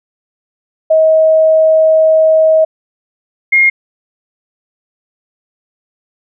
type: tone pair in turn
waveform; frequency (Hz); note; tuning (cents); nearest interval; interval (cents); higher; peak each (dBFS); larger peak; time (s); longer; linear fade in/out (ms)
sine; 635 / 2136; D#5 / C7; +35 / +35; octave + major sixth; 2100; second; -5; neither; 0.9-2.65 / 3.52-3.7; first; 10
effects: none